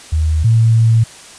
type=tone pair in turn; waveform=sine; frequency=78.5 / 113.41 Hz; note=D#2 / A#2; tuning=+16 / -47 cents; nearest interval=tritone; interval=637 cents; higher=second; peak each=-11 / -7 dBFS; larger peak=second; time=0.12-0.44 / 0.44-1.04 s; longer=second; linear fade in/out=10 ms; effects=white hiss -37 dBFS RMS until 1.38 s + resampled to 22050 Hz